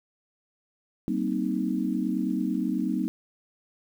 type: chord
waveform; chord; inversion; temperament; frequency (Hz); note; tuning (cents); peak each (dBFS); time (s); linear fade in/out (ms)
sine; C minor seventh; second; equal with one note detuned; 191.74 / 233.1 / 261.6 / 311.1; G3 / Bb3 / C4 / Eb4; -38 / 0 / 0 / 0; -30; 1.08-3.08; 0
effects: 9-bit